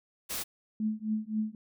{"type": "noise", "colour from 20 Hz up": "white", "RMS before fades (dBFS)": -35, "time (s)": [0.29, 0.44], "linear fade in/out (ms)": 20}
{"type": "tone with tremolo", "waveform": "sine", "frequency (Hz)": 216.2, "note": "A3", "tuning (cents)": -30, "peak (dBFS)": -25, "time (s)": [0.8, 1.55], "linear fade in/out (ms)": 2, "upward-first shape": "triangle", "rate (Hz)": 3.8, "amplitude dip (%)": 100}
{"effects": []}